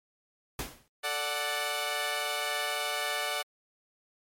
pink noise with exponential decay, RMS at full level -32 dBFS, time 0.59-0.88 s, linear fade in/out 2 ms, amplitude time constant 63 ms
10% pulse chord, D major, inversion second, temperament equal, 440 / 587.3 / 740 Hz, A4 / D5 / F#5, 0 / 0 / 0 cents, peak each -30 / -25 / -25 dBFS, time 1.03-3.43 s, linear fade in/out 20 ms
effects MP3 64 kbps

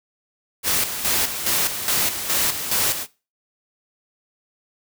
white noise with tremolo, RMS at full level -20 dBFS, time 0.63-3.07 s, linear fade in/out 50 ms, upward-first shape square, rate 2.4 Hz, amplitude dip 60%, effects noise-tail reverb RT60 0.3 s tail -19 dB re dry

